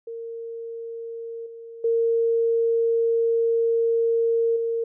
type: tone with level steps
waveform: sine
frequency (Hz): 460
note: A#4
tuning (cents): -23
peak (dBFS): -31 / -37 / -18 / -22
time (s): 0.07-4.84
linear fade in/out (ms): 5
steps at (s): 1.46 / 1.84 / 4.56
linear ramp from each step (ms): 5
effects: none